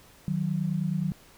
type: tone pair together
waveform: sine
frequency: 155.44 / 185 Hz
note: D#3 / F#3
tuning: -1 / 0 cents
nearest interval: minor third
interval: 301 cents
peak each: -28 dBFS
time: 0.28-1.12 s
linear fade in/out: 0 ms
effects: pink hiss -55 dBFS RMS until 1.37 s